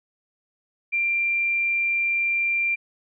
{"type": "tone", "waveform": "sine", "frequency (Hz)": 2373, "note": "D7", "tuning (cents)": 17, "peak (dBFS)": -20, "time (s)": [0.92, 2.76], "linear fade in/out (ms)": 20, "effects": []}